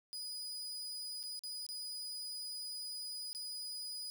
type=tone with dropouts; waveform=35% pulse; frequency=4945 Hz; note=D#8; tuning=12 cents flat; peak=-40 dBFS; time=0.13-4.1 s; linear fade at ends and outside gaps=0 ms; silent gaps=1.23-1.237 / 1.392-1.436 / 1.665-1.689 / 3.33-3.349 s; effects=none